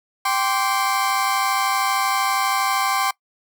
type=chord; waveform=35% pulse; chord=G suspended fourth; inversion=none; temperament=equal with one note detuned; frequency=784 / 1046.5 / 1159.2 Hz; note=G5 / C6 / D6; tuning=0 / 0 / -23 cents; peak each=-21 / -21 / -22 dBFS; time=0.25-3.11 s; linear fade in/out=5 ms; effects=noise-tail reverb RT60 0.1 s tail -22 dB re dry